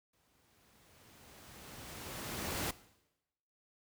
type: noise with exponential growth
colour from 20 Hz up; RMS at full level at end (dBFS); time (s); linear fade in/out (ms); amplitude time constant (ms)
pink; -35; 0.13-2.71; 5; 560
effects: noise-tail reverb RT60 0.9 s tail -18 dB re dry + high-pass 60 Hz 12 dB/octave